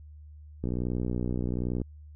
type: click train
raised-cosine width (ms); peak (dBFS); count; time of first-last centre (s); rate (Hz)
3; -18; 73; 0.64-1.816; 61.2
effects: added 75 Hz sine -45 dBFS peak until 2.15 s